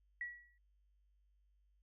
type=tone with exponential decay; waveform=sine; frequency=1932 Hz; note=B6; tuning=39 cents flat; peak=-37 dBFS; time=0.21-0.58 s; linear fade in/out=2 ms; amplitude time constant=79 ms; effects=added 50 Hz sine -70 dBFS peak until 1.82 s